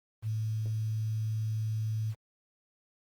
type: tone with quantisation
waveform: sine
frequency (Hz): 109.6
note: A2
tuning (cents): -6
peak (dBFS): -29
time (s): 0.22-2.15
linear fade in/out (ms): 50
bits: 9
effects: Opus 32 kbps